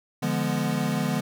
square chord, D diminished seventh, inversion none, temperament equal with one note detuned, 146.83 / 172.01 / 207.7 / 246.9 Hz, D3 / F3 / Ab3 / Cb4, 0 / -26 / 0 / 0 cents, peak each -30 dBFS, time 0.22-1.21 s, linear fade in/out 10 ms, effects none

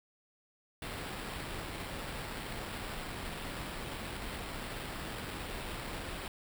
pink noise with sample-and-hold, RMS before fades -41 dBFS, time 0.82-6.28 s, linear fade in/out 2 ms, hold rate 6300 Hz, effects none

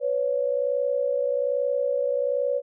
sine tone pair together, 500 / 561.2 Hz, B4 / C#5, +21 / +21 cents, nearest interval major second, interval 200 cents, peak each -25 / -24 dBFS, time 0-2.62 s, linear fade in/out 50 ms, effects none

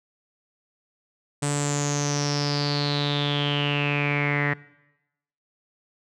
sawtooth tone with low-pass filter sweep, 144.7 Hz, D3, 25 cents flat, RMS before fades -24 dBFS, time 1.42-4.54 s, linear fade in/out 10 ms, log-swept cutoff 8300 to 1900 Hz, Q 9.2, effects noise-tail reverb RT60 0.9 s tail -20 dB re dry

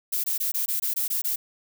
violet noise bursts, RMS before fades -26 dBFS, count 9, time 0.12-1.36 s, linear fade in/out 10 ms, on 120 ms, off 20 ms, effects none

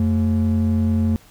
triangle ring-modulated tone, 155.56 Hz, D#3, in tune, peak -10 dBFS, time 0-1.16 s, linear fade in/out 0 ms, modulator 66.6 Hz, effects tanh soft clip ceiling -6 dBFS + pink hiss -50 dBFS RMS until 1.3 s

